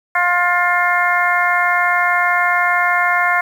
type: harmonic tone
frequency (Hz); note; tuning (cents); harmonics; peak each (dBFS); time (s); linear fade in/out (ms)
353.5; F4; +21; 2 / 3 / 4 / 5 / 6; -19 / -19 / -19 / -19 / -19; 0.15-3.41; 5
effects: 7-bit